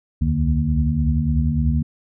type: tone cluster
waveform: sine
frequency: 67.4 / 70.8 / 81 / 149.9 / 233.1 Hz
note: C#2 / C#2 / E2 / D3 / A#3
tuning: -48 / +37 / -30 / +36 / 0 cents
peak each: -28 / -21 / -24 / -21 / -23 dBFS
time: 0.21-1.83 s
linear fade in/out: 10 ms
effects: none